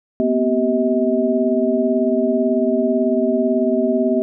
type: tone cluster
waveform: sine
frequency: 237.4 / 255.5 / 387.9 / 636 Hz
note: A#3 / C4 / G4 / D#5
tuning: +32 / -41 / -18 / +38 cents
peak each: -20 dBFS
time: 0.2-4.22 s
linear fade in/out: 0 ms
effects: none